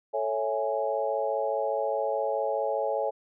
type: chord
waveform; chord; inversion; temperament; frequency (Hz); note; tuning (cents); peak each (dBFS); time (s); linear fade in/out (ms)
sine; A major seventh; none; equal; 440 / 554.4 / 659.3 / 830.6; A4 / C#5 / E5 / G#5; 0 / 0 / 0 / 0; -32 / -29 / -32 / -32; 0.13-3.11; 20
effects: none